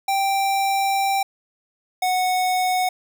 square tone pair in turn, 784 / 736.8 Hz, G5 / F#5, 0 / -7 cents, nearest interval minor second, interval 107 cents, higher first, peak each -19 dBFS, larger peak neither, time 0.08-1.23 / 2.02-2.89 s, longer first, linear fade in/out 5 ms, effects none

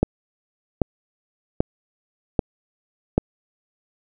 click train, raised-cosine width 2 ms, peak -3 dBFS, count 5, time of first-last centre 0.03-3.18 s, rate 1.27 Hz, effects none

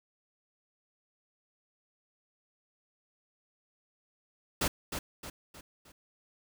pink noise with echo, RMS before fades -29 dBFS, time 4.61-4.68 s, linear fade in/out 5 ms, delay 310 ms, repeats 4, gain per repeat -7 dB, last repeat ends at 5.92 s, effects none

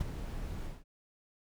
brown noise with ADSR envelope, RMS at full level -31 dBFS, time 0-0.84 s, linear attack 8 ms, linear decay 22 ms, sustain -8 dB, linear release 190 ms, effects none

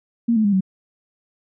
sine tone with pitch steps, 233.1 / 217.5 / 202.9 / 189.34 Hz, A#3 / A3 / G#3 / F#3, 0 / -20 / -40 / +40 cents, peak -14 dBFS, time 0.28-0.608 s, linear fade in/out 10 ms, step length 82 ms, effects none

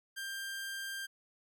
sawtooth tone, 1588 Hz, G6, 22 cents sharp, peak -35 dBFS, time 0.16-1.07 s, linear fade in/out 20 ms, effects none

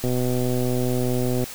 click train, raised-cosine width 2 ms, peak -12 dBFS, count 176, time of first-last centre 0.04-1.44 s, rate 125 Hz, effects white hiss -37 dBFS RMS until 1.54 s

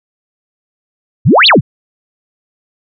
sine exponential two-way sweep, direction up then down, 89.9 to 4650 to 89.9 Hz, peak -3 dBFS, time 1.25-1.61 s, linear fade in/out 20 ms, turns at 1.47 s, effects none

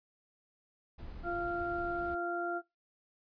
brown noise, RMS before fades -46 dBFS, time 0.98-2.15 s, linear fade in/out 10 ms
harmonic tone, 346.6 Hz, F4, 13 cents flat, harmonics 1 / 2 / 4, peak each -37 / -37 / -37 dBFS, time 1.23-2.62 s, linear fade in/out 50 ms
effects noise-tail reverb RT60 0.2 s tail -20 dB re dry + resampled to 11025 Hz

